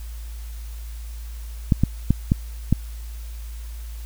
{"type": "clicks", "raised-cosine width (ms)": 5, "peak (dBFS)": -3, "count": 5, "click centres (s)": [1.722, 1.836, 2.106, 2.319, 2.726], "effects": ["added 56 Hz sine -31 dBFS peak until 4.05 s", "white hiss -48 dBFS RMS until 4.05 s"]}